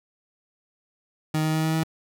30% pulse tone with pitch steps, 155.56 / 156.73 / 157.91 / 159.1 / 160.3 Hz, D#3 / D#3 / D#3 / D#3 / E3, 0 / +13 / +26 / +39 / -48 cents, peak -19 dBFS, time 1.34-1.835 s, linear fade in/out 5 ms, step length 99 ms, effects none

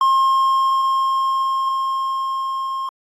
triangle tone with level ramp, 1068 Hz, C6, 35 cents sharp, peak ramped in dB -10 to -20 dBFS, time 0.01-2.89 s, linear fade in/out 2 ms, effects AAC 48 kbps

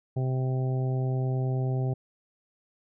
harmonic tone, 129.9 Hz, C3, 12 cents flat, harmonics 1 / 2 / 3 / 4 / 5 / 6, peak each -25 / -39 / -36 / -43 / -41 / -43 dBFS, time 0.16-1.94 s, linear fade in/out 10 ms, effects none

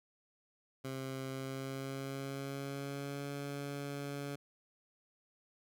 15% pulse tone with pitch glide, 133 to 141.72 Hz, C3 to C#3, +29 to +39 cents, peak -33 dBFS, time 0.84-4.36 s, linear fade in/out 10 ms, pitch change +110 cents, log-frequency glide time 1.3-3.31 s, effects none

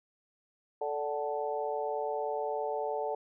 harmonic tone with a mistuned harmonic, 146 Hz, D3, 10 cents flat, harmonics 3 / 4 / 5 / 6, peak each -35 / -36 / -37 / -38 dBFS, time 0.81-3.15 s, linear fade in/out 5 ms, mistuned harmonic 5, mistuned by +39 cents, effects none

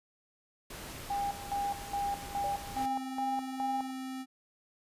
pink noise, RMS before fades -44 dBFS, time 0.7-2.86 s, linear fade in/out 5 ms
sine tone with tremolo, 804 Hz, G5, 44 cents sharp, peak -30 dBFS, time 1.1-3.91 s, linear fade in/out 5 ms, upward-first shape square, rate 2.4 Hz, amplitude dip 80%
sine tone with exponential decay, 580 Hz, D5, 22 cents flat, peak -36 dBFS, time 2.44-2.73 s, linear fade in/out 0 ms, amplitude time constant 62 ms
square tone, 261.6 Hz, C4, in tune, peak -38 dBFS, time 2.74-4.26 s, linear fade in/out 50 ms
effects resampled to 32000 Hz

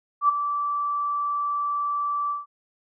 sine tone with ADSR envelope, 1162 Hz, D6, 19 cents flat, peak -13 dBFS, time 0.21-2.46 s, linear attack 79 ms, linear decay 12 ms, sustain -10 dB, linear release 160 ms, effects none

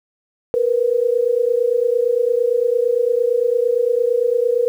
sine tone pair together, 466.2 / 495 Hz, A#4 / B4, 0 / +4 cents, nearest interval minor second, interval 104 cents, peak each -17 dBFS, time 0.54-4.68 s, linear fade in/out 0 ms, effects 8-bit

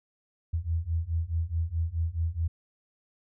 sine beating tone pair, 80.4 / 85.1 Hz, E2 / F2, -43 / -44 cents, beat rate 4.7 Hz, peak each -30 / -29 dBFS, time 0.53-2.48 s, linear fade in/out 10 ms, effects none

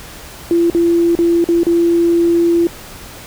sine tone with dropouts, 340 Hz, F4, 46 cents flat, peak -9 dBFS, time 0.51-2.67 s, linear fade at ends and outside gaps 1 ms, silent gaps 0.7-0.748 / 1.152-1.189 / 1.442-1.488 / 1.633-1.667 s, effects pink hiss -34 dBFS RMS until 3.26 s

